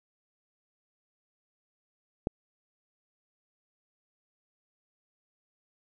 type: click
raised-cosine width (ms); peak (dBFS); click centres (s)
2; -14; 2.271
effects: none